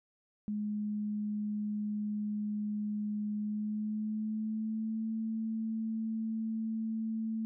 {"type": "tone with pitch glide", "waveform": "sine", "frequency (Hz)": [209.6, 222.1], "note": ["G#3", "A3"], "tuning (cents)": [16, 16], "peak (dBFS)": -32, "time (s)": [0.48, 7.45], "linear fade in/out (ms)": 0, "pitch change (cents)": 100, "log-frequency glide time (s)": [3.35, 5.09], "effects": []}